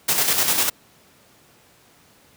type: noise with tremolo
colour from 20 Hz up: white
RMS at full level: -18 dBFS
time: 0.08-0.7 s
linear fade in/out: 10 ms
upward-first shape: square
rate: 10 Hz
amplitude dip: 45%
effects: pink hiss -54 dBFS RMS until 2.36 s + high-pass 100 Hz 12 dB/octave